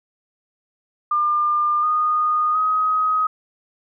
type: tone with pitch steps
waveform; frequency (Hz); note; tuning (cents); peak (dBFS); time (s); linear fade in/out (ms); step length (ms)
sine; 1200 / 1230.2 / 1261.1; D6 / D#6 / D#6; +37 / -20 / +23; -16; 1.11-3.27; 5; 720
effects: none